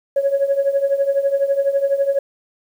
sine tone with tremolo, 554.4 Hz, C#5, in tune, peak -10 dBFS, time 0.16-2.19 s, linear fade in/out 5 ms, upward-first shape triangle, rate 12 Hz, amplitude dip 85%, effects tanh soft clip ceiling -9 dBFS + 8-bit

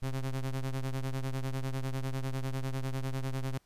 square ring-modulated tone, 67 Hz, C2, 42 cents sharp, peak -29 dBFS, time 0.02-3.58 s, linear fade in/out 5 ms, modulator 62 Hz, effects pink hiss -70 dBFS RMS until 3.65 s + resampled to 32000 Hz

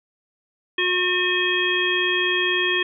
harmonic tone, 361.8 Hz, F#4, 39 cents flat, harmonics 1 / 3 / 5 / 7 / 9, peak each -25 / -31 / -23 / -25 / -24 dBFS, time 0.78-2.83 s, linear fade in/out 5 ms, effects none

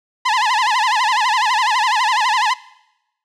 sawtooth tone with vibrato, 932.3 Hz, A#5, in tune, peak -10 dBFS, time 0.25-2.54 s, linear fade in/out 10 ms, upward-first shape sine, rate 12 Hz, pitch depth 190 cents each way, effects noise-tail reverb RT60 0.9 s tail -20 dB re dry + low-pass 5000 Hz 12 dB/octave

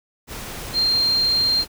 sine tone in noise, 4186 Hz, C8, in tune, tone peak -16 dBFS, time 0.73-1.65 s, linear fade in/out 50 ms, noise pink, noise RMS -33 dBFS, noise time 0.27-1.68 s, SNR +14 dB, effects none

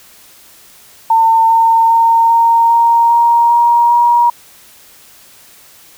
sine tone with pitch steps, 903 / 909.8 / 916.7 / 923.6 / 930.5 / 937.5 / 944.6 / 951.7 Hz, A5 / A#5 / A#5 / A#5 / A#5 / A#5 / A#5 / A#5, +45 / -42 / -29 / -16 / -3 / +10 / +23 / +36 cents, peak -6 dBFS, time 1.1-4.3 s, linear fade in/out 5 ms, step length 400 ms, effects white hiss -42 dBFS RMS until 5.97 s

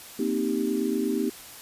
sine chord, C minor seventh, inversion third, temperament equal, 233.1 / 261.6 / 311.1 / 392 Hz, Bb3 / C4 / Eb4 / G4, 0 / 0 / 0 / 0 cents, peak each -29 dBFS, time 0.19-1.3 s, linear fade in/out 5 ms, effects white hiss -44 dBFS RMS until 1.61 s + resampled to 32000 Hz

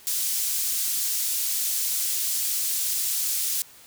pink high-pass noise, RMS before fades -26 dBFS, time 0.07-3.62 s, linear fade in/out 0 ms, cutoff 6600 Hz, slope 12 dB/octave, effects white hiss -50 dBFS RMS until 3.86 s

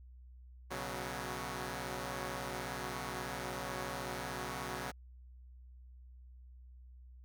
5% pulse chord, B suspended second, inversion none, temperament equal with one note detuned, 122.26 / 138.59 / 185 Hz, B2 / C#3 / F#3, -17 / 0 / 0 cents, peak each -32 dBFS, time 0.7-4.92 s, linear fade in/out 20 ms, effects added 62 Hz sine -52 dBFS peak until 7.24 s

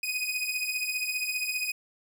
sawtooth beating tone pair, 2489 / 2504 Hz, D#7 / D#7, 0 / +10 cents, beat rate 15 Hz, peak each -29 / -28 dBFS, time 0.03-1.72 s, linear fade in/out 5 ms, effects none

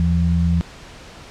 sine tone pair together, 80.28 / 170.1 Hz, E2 / F3, -45 / -45 cents, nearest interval octave + minor second, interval 1300 cents, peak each -17 dBFS, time 0-0.61 s, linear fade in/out 0 ms, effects pink hiss -40 dBFS RMS until 1.3 s + low-pass 6000 Hz 12 dB/octave

